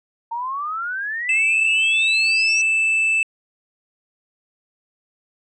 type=exponential sweep; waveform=sine; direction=up; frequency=909 to 5920 Hz; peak=-23 dBFS; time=0.31-2.62 s; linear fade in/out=10 ms
type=tone; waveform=triangle; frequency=2637 Hz; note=E7; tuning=in tune; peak=-14 dBFS; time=1.29-3.23 s; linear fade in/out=2 ms
effects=resampled to 24000 Hz